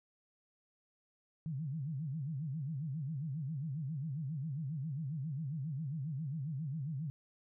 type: tone with vibrato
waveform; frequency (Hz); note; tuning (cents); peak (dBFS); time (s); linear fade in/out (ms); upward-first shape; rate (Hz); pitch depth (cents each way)
sine; 146.4; D3; -5; -36; 1.46-7.1; 0; sine; 7.4; 220
effects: none